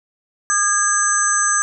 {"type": "tone cluster", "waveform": "sine", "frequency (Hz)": [1215, 1647, 6240, 7980], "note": ["D#6", "G#6", "G8", "B8"], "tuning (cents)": [-42, -15, -9, 17], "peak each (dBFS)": -20, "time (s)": [0.5, 1.62], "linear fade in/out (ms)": 0, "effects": []}